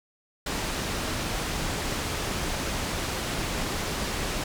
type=low-pass noise; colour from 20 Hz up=pink; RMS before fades=-30 dBFS; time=0.46-4.44 s; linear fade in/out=5 ms; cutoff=8600 Hz; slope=12 dB/octave; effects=none